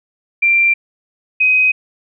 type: tone pair in turn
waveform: sine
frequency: 2365 / 2518 Hz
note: D7 / D#7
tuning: +12 / +20 cents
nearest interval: minor second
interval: 108 cents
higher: second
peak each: -9 dBFS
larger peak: neither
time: 0.42-0.74 / 1.4-1.72 s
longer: neither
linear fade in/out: 10 ms
effects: none